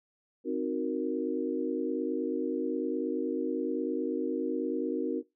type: chord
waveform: sine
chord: C half-diminished seventh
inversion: none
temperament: equal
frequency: 261.6 / 311.1 / 370 / 466.2 Hz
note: C4 / Eb4 / Gb4 / Bb4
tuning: 0 / 0 / 0 / 0 cents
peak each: -34 dBFS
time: 0.44-5.23 s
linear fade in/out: 50 ms
effects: noise-tail reverb RT60 0.2 s tail -21 dB re dry